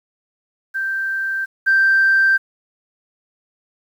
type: tone pair in turn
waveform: sine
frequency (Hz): 1568 / 1568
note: G6 / G6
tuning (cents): 0 / 0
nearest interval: unison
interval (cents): 0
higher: neither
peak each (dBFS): -19 / -10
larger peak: second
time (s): 0.74-1.46 / 1.66-2.38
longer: neither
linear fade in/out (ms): 20
effects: tanh soft clip ceiling -7 dBFS + 8-bit